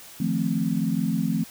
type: chord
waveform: sine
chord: F dominant seventh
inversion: third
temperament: equal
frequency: 155.56 / 174.61 / 220 / 261.6 Hz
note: Eb3 / F3 / A3 / C4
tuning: 0 / 0 / 0 / 0 cents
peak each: -30 / -26 / -26 / -28 dBFS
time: 0.2-1.44 s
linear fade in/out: 5 ms
effects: white hiss -45 dBFS RMS until 1.5 s